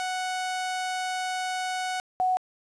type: tone pair in turn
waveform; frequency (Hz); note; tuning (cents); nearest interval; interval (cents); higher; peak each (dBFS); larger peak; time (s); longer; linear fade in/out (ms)
sawtooth / sine; 740 / 740; F#5 / F#5; 0 / 0; unison; 0; neither; -24 / -21; second; 0-2 / 2.2-2.37; first; 0
effects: resampled to 22050 Hz + 9-bit